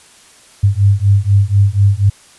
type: beating tone pair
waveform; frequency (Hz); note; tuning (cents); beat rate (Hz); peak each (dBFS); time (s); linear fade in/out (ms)
sine; 98 / 102.1; G2 / G#2; 0 / -29; 4.1; -11; 0.63-2.1; 10
effects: white hiss -44 dBFS RMS until 2.38 s + resampled to 24000 Hz